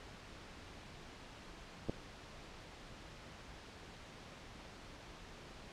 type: clicks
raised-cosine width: 2 ms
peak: -30 / -22 dBFS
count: 2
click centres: 1.887 / 1.896 s
effects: pink hiss -53 dBFS RMS until 5.72 s + low-pass 5000 Hz 12 dB/octave